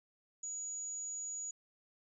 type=tone; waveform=sine; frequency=6830 Hz; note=G#8; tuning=48 cents sharp; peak=-39 dBFS; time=0.43-1.51 s; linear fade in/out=5 ms; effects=none